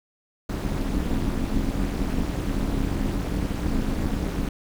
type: noise with amplitude modulation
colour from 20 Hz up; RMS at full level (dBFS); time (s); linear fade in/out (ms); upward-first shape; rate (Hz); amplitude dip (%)
brown; -21; 0.49-4.49; 5; sine; 238; 100
effects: none